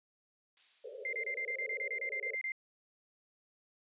violet noise with exponential decay, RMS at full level -47 dBFS, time 0.57-2.64 s, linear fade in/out 0 ms, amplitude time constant 450 ms
pink band-pass noise, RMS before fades -47 dBFS, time 0.84-2.35 s, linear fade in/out 2 ms, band 420 to 570 Hz, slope 96 dB/octave
sine tone bursts, 2093 Hz, C7, in tune, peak -34 dBFS, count 14, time 1.05-2.52 s, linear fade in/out 2 ms, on 79 ms, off 28 ms
effects resampled to 8000 Hz

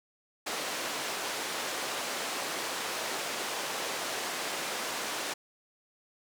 pink band-pass noise, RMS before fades -35 dBFS, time 0.46-5.34 s, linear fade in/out 10 ms, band 440 to 9300 Hz, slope 12 dB/octave, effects none

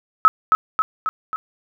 sine tone with echo, 1290 Hz, E6, 38 cents flat, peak -6 dBFS, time 0.25-0.28 s, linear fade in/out 0 ms, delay 270 ms, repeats 4, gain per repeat -4 dB, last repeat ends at 1.36 s, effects none

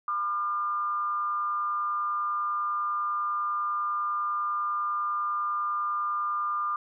sine tone with frequency modulation, 1200 Hz, D6, 37 cents sharp, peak -26 dBFS, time 0.08-6.76 s, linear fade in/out 2 ms, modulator 190 Hz, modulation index 0.4, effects none

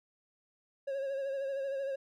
triangle tone with vibrato, 546 Hz, C#5, 26 cents flat, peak -31 dBFS, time 0.87-1.96 s, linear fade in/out 10 ms, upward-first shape sine, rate 13 Hz, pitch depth 41 cents each way, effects none

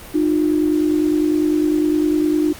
sine tone pair together, 304.6 / 354.5 Hz, D#4 / F4, -37 / +26 cents, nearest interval minor third, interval 263 cents, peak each -15 / -20 dBFS, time 0.14-2.53 s, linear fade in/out 10 ms, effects pink hiss -37 dBFS RMS until 2.59 s + Opus 48 kbps

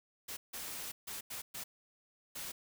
white noise bursts at uneven times, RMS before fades -43 dBFS, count 6, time 0.28-0.37 / 0.53-0.92 / 1.07-1.21 / 1.3-1.42 / 1.54-1.64 / 2.35-2.52 s, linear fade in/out 10 ms, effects none

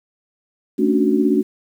sine chord, D major seventh, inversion second, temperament equal, 220 / 277.2 / 293.7 / 370 Hz, A3 / C#4 / D4 / F#4, 0 / 0 / 0 / 0 cents, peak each -19 dBFS, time 0.78-1.43 s, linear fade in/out 20 ms, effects 8-bit

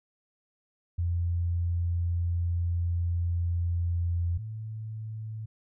sine tone pair in turn, 86.2 / 109.52 Hz, F2 / A2, -22 / -8 cents, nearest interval major third, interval 414 cents, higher second, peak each -25 / -34 dBFS, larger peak first, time 0.98-4.38 / 4.38-5.46 s, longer first, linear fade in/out 10 ms, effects none

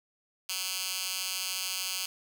10% pulse tone with high-pass filter, 186.7 Hz, F#3, 16 cents sharp, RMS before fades -34 dBFS, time 0.49-2.06 s, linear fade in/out 2 ms, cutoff 3700 Hz, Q 0.98, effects none

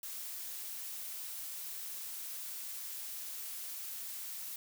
blue noise, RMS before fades -43 dBFS, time 0.03-4.56 s, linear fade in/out 2 ms, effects none

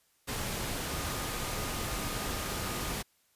sine tone in noise, 1229 Hz, D#6, 22 cents flat, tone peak -45 dBFS, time 0.85-2.93 s, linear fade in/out 20 ms, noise pink, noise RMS -35 dBFS, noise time 0.27-3.03 s, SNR -13 dB, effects white hiss -70 dBFS RMS until 3.35 s + resampled to 32000 Hz

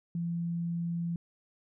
sine tone, 170 Hz, F3, 46 cents flat, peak -30 dBFS, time 0.15-1.16 s, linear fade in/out 2 ms, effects none

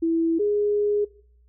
sine tone pair in turn, 329.6 / 414 Hz, E4 / G#4, 0 / -5 cents, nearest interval major third, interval 395 cents, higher second, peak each -19 dBFS, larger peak neither, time 0.02-0.39 / 0.39-1.05 s, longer second, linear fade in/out 10 ms, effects noise-tail reverb RT60 0.6 s tail -21 dB re dry + added 60 Hz sine -54 dBFS peak until 1.48 s

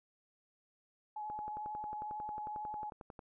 sine tone with vibrato, 847 Hz, G#5, 34 cents sharp, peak -39 dBFS, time 1.16-2.9 s, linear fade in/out 5 ms, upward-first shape triangle, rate 11 Hz, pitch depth 22 cents each way
click train, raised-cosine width 1 ms, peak -34 dBFS, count 22, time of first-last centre 1.3-3.192 s, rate 11.1 Hz
effects none

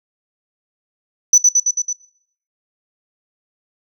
sine tone with echo, 5980 Hz, F#8, 17 cents sharp, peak -3 dBFS, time 1.33-1.38 s, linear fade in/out 5 ms, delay 110 ms, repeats 5, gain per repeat -3 dB, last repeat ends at 1.93 s, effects noise-tail reverb RT60 0.6 s tail -19 dB re dry + tanh soft clip ceiling -4 dBFS

